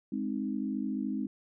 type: chord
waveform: sine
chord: Ab major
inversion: none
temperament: equal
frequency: 207.7 / 261.6 / 311.1 Hz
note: Ab3 / C4 / Eb4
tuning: 0 / 0 / 0 cents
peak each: -34 / -34 / -37 dBFS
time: 0.12-1.27 s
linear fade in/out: 5 ms
effects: none